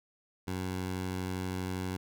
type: tone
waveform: 15% pulse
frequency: 92.5 Hz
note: F#2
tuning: in tune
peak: -27 dBFS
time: 0.47-1.97 s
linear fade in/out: 10 ms
effects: none